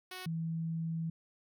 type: tone pair in turn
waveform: 5% pulse / sine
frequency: 369.2 / 163.61 Hz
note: F#4 / E3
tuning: -4 / -13 cents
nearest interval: octave + major second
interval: 1409 cents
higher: first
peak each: -31 / -33 dBFS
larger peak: first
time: 0.11-0.26 / 0.26-1.1 s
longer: second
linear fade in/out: 5 ms
effects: none